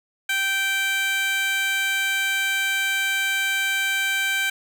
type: tone with high-pass filter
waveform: 15% pulse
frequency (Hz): 780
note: G5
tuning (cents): -9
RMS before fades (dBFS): -23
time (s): 0.29-4.5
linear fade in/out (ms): 5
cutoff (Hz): 1700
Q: 1.6
effects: 9-bit